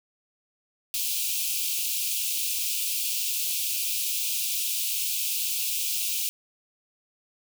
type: high-pass noise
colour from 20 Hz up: white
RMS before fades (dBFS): -28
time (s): 0.94-6.29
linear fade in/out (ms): 0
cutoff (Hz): 2400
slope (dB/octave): 96
effects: none